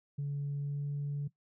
sine tone with pitch glide, 142.6 to 143.67 Hz, C#3 to D3, +49 to -38 cents, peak -31 dBFS, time 0.18-1.28 s, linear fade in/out 10 ms, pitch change +13 cents, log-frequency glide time 0.58-0.88 s, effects noise-tail reverb RT60 0.1 s tail -17 dB re dry + tanh soft clip ceiling -30 dBFS

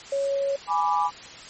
sine tone, 554.4 Hz, C#5, in tune, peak -22 dBFS, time 0.12-0.56 s, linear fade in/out 5 ms
sine chord, G# diminished, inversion none, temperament equal, 830.6 / 987.8 / 1174.7 Hz, G#5 / B5 / D6, 0 / 0 / 0 cents, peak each -24 / -24 / -26 dBFS, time 0.67-1.11 s, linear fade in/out 50 ms
effects white hiss -42 dBFS RMS until 1.49 s + MP3 32 kbps

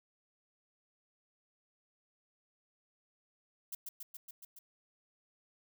violet noise with echo, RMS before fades -41 dBFS, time 3.72-3.75 s, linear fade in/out 5 ms, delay 140 ms, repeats 6, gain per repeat -2 dB, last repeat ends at 4.59 s, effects none

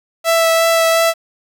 sawtooth tone with vibrato, 659.3 Hz, E5, in tune, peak -7 dBFS, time 0.24-1.14 s, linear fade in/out 50 ms, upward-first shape sine, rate 2.8 Hz, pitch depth 10 cents each way, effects 7-bit

